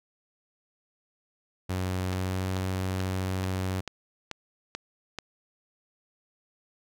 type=tone with pitch glide; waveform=sawtooth; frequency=92.5 to 93.79 Hz; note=F#2 to F#2; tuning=0 to +24 cents; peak=-24 dBFS; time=1.69-3.81 s; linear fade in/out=10 ms; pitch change=+24 cents; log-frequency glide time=2.09-2.46 s
type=click train; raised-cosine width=0.2 ms; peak=-17 dBFS; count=8; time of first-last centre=2.13-5.187 s; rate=2.29 Hz
effects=none